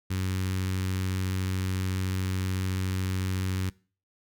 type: tone with notch filter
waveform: sawtooth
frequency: 93.8 Hz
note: F#2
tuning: 24 cents sharp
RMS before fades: -29 dBFS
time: 0.1-3.7 s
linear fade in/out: 10 ms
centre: 660 Hz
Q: 0.58
effects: noise-tail reverb RT60 0.4 s tail -23 dB re dry